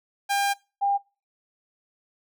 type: tone pair in turn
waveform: sawtooth / sine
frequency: 801 / 801 Hz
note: G5 / G5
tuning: +37 / +37 cents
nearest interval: unison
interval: 0 cents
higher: neither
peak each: -18 / -20 dBFS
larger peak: first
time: 0.29-0.54 / 0.81-0.98 s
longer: first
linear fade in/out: 20 ms
effects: noise-tail reverb RT60 0.3 s tail -23 dB re dry